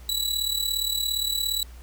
sawtooth tone with amplitude modulation, 3933 Hz, B7, 8 cents flat, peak -18 dBFS, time 0.09-1.63 s, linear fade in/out 2 ms, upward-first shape sine, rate 37.3 Hz, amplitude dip 70%, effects added 60 Hz sine -41 dBFS peak until 1.82 s + pink hiss -53 dBFS RMS until 1.82 s

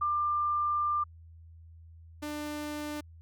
sine / sawtooth tone pair in turn, 1192 / 298 Hz, D6 / D4, +25 / +25 cents, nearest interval 2 octaves, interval 2400 cents, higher first, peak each -26 / -31 dBFS, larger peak first, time 0.01-1.04 / 2.22-3.01 s, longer first, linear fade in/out 10 ms, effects added 82 Hz sine -49 dBFS peak until 3.21 s

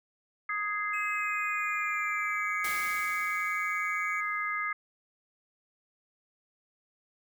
sine chord, Ab major, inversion second, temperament just, 1245.9 / 1661.2 / 2077 Hz, Eb6 / Ab6 / C7, +2 / 0 / -13 cents, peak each -33 / -36 / -33 dBFS, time 0.49-4.73 s, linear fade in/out 5 ms
triangle tone with pitch glide, 2562 to 2256 Hz, E7 to C#7, -50 to +30 cents, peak -34 dBFS, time 0.93-4.21 s, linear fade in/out 10 ms, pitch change -220 cents, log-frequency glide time 1.13-2.57 s
white noise with exponential decay, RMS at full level -37 dBFS, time 2.64-4.67 s, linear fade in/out 5 ms, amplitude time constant 440 ms
effects none

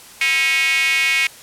square tone with high-pass filter, 146.83 Hz, D3, in tune, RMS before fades -17 dBFS, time 0.21-1.27 s, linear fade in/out 2 ms, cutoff 2300 Hz, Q 7.2, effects white hiss -41 dBFS RMS until 1.42 s + low-pass 12000 Hz 12 dB/octave

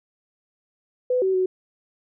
sine tone with pitch steps, 502 / 379.6 / 371.6 Hz, B4 / F#4 / F#4, +28 / +44 / +7 cents, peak -18 dBFS, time 1.1-1.46 s, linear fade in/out 5 ms, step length 120 ms, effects none

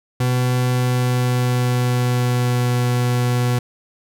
40% pulse tone with pitch glide, 125.2 to 122.98 Hz, B2 to B2, +24 to -7 cents, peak -15 dBFS, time 0.2-3.59 s, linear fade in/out 5 ms, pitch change -31 cents, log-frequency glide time 0.67-2.74 s, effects none

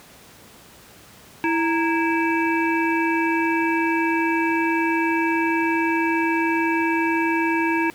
harmonic tone with a mistuned harmonic, 329.6 Hz, E4, in tune, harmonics 1 / 3 / 5 / 7 / 8, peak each -21 / -24 / -27 / -28 / -30 dBFS, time 1.44-7.9 s, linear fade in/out 0 ms, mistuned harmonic 3, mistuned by -110 cents, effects pink hiss -47 dBFS RMS until 7.94 s + high-pass 80 Hz 12 dB/octave

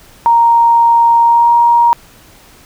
sine tone with pitch glide, 932.3 to 942.6 Hz, A#5 to A#5, 0 to +19 cents, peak -5 dBFS, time 0.26-1.93 s, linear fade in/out 0 ms, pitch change +19 cents, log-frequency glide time 1.22-1.53 s, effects pink hiss -42 dBFS RMS until 2.65 s

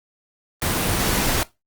pink noise, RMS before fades -21 dBFS, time 0.62-1.43 s, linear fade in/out 0 ms, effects noise-tail reverb RT60 0.2 s tail -19 dB re dry + Opus 24 kbps

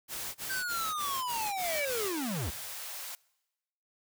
white noise bursts, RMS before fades -38 dBFS, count 7, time 0.08-2.126 s, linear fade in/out 50 ms, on 270 ms, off 26 ms
square linear sweep, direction down, 1575 to 56.2 Hz, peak -33 dBFS, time 0.49-2.51 s, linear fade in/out 20 ms
sine tone with exponential growth, 2299 Hz, D7, 37 cents flat, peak -30 dBFS, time 1.29-1.85 s, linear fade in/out 2 ms, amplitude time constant 120 ms
white high-pass noise, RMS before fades -41 dBFS, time 1.64-3.15 s, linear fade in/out 0 ms, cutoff 480 Hz, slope 48 dB/octave
effects noise-tail reverb RT60 1.0 s tail -24 dB re dry

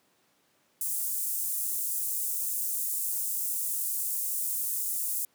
pink high-pass noise, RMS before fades -31 dBFS, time 0.81-5.25 s, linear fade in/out 2 ms, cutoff 8700 Hz, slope 24 dB/octave, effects pink hiss -68 dBFS RMS until 5.34 s + high-pass 200 Hz 12 dB/octave

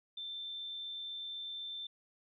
sine tone, 3556 Hz, A7, 18 cents sharp, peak -40 dBFS, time 0.17-1.87 s, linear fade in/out 5 ms, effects none

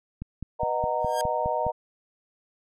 click train, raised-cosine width 5 ms, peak -21 dBFS, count 8, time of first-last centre 0.22-1.666 s, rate 4.84 Hz
sine chord, B major seventh, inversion none, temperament just, 493.9 / 617.4 / 740.8 / 926 Hz, B4 / D#5 / F#5 / A#5, 0 / -14 / +2 / -12 cents, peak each -32 / -28 / -31 / -28 dBFS, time 0.59-1.72 s, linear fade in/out 20 ms
10% pulse tone with exponential growth, 1613 Hz, G6, 49 cents sharp, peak -21 dBFS, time 1-1.21 s, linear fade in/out 0 ms, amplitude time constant 44 ms
effects none

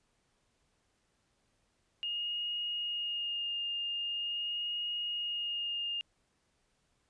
sine tone with vibrato, 2844 Hz, F7, 31 cents sharp, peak -33 dBFS, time 2.03-6.01 s, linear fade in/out 0 ms, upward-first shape sine, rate 0.43 Hz, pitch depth 15 cents each way, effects pink hiss -75 dBFS RMS until 7.09 s + resampled to 22050 Hz

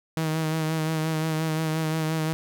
sawtooth tone with vibrato, 158.5 Hz, D#3, 32 cents sharp, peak -20 dBFS, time 0.17-2.33 s, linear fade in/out 0 ms, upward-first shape sine, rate 5.7 Hz, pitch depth 29 cents each way, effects none

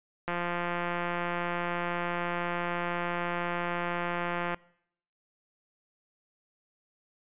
click train, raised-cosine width 0.5 ms, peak -17 dBFS, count 743, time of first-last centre 0.28-4.544 s, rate 174 Hz, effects noise-tail reverb RT60 0.7 s tail -23 dB re dry + resampled to 8000 Hz

